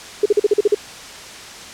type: tone bursts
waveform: sine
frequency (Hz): 414.3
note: G#4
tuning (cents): -4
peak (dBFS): -9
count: 8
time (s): 0.23-0.747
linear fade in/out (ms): 5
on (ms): 27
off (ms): 43
effects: white hiss -35 dBFS RMS until 1.73 s + low-pass 7000 Hz 12 dB/octave